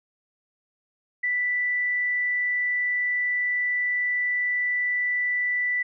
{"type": "tone", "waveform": "sine", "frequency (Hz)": 1975.5, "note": "B6", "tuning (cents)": 0, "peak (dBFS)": -22, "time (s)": [1.23, 5.83], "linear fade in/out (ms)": 10, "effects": []}